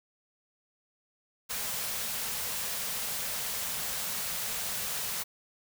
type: band-stop noise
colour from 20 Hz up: white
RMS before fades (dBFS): -34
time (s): 1.49-5.24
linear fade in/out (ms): 20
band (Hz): 250 to 400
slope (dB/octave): 96
effects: none